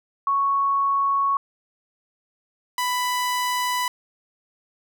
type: tone pair in turn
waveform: sine / sawtooth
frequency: 1108.7 / 992.9 Hz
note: C#6 / B5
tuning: 0 / +9 cents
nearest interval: major second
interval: 191 cents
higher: first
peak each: -18 dBFS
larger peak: neither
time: 0.27-1.37 / 2.78-3.88 s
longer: neither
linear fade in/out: 2 ms
effects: none